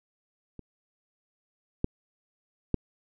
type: clicks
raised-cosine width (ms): 3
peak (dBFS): -29 / -12 / -11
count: 3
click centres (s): 0.593 / 1.844 / 2.743
effects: none